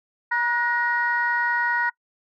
sine tone cluster, 955 / 1460 / 1885 Hz, A#5 / F#6 / A#6, +42 / -24 / +19 cents, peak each -24 dBFS, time 0.31-1.9 s, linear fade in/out 10 ms, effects noise-tail reverb RT60 0.1 s tail -24 dB re dry + tanh soft clip ceiling -11 dBFS

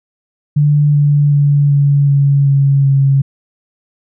sine tone with pitch steps, 147.1 / 145.41 / 143.74 / 142.09 / 140.46 / 138.84 / 137.25 Hz, D3 / D3 / D3 / C#3 / C#3 / C#3 / C#3, +3 / -17 / -37 / +43 / +23 / +3 / -17 cents, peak -7 dBFS, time 0.56-3.22 s, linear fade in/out 10 ms, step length 380 ms, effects none

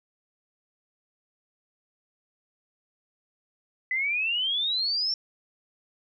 sine exponential sweep, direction up, 1994 to 5480 Hz, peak -24 dBFS, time 3.91-5.14 s, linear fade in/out 2 ms, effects none

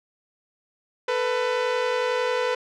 sawtooth tone pair together, 447 / 498 Hz, A4 / B4, +27 / +14 cents, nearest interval major second, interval 187 cents, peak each -24 / -19 dBFS, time 1.08-2.55 s, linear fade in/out 5 ms, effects low-pass 4000 Hz 12 dB/octave

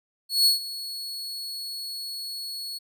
40% pulse tone with ADSR envelope, 4369 Hz, C#8, 26 cents flat, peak -14 dBFS, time 0.29-2.79 s, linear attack 170 ms, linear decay 130 ms, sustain -17 dB, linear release 20 ms, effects none

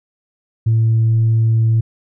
sine tone, 112.7 Hz, A2, 42 cents sharp, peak -9 dBFS, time 0.66-1.81 s, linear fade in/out 10 ms, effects tanh soft clip ceiling -8 dBFS

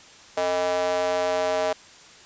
square tone with high-pass filter, 89.6 Hz, F2, 45 cents sharp, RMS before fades -24 dBFS, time 0.37-1.73 s, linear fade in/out 5 ms, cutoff 590 Hz, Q 4, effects white hiss -48 dBFS RMS until 2.25 s + resampled to 16000 Hz

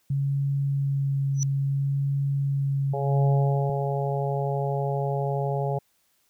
sine tone with vibrato, 138.59 Hz, C#3, in tune, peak -22 dBFS, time 0.1-3.7 s, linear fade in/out 5 ms, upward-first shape sine, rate 0.59 Hz, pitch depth 10 cents each way
sine tone with exponential growth, 5930 Hz, F#8, 3 cents sharp, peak -23 dBFS, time 1.34-1.43 s, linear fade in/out 0 ms, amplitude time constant 18 ms
harmonic tone, 139.4 Hz, C#3, 10 cents sharp, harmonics 1 / 3 / 4 / 5 / 6, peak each -26 / -31 / -32 / -33 / -34 dBFS, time 2.93-5.79 s, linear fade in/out 10 ms
effects white hiss -68 dBFS RMS until 6.29 s

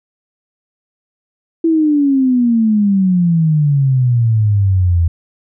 sine exponential sweep, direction down, 333 to 82.41 Hz, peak -9 dBFS, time 1.64-5.08 s, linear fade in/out 5 ms, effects none

